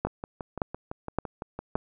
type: two click trains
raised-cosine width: 1 ms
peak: -11 / -20 dBFS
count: 4 / 11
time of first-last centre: 0.05-1.755 / 0.07-1.759 s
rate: 1.76 / 5.92 Hz
effects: none